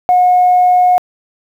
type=tone; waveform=sine; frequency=724 Hz; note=F#5; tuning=38 cents flat; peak=-5 dBFS; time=0.09-0.98 s; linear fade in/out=0 ms; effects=tanh soft clip ceiling -2 dBFS + 7-bit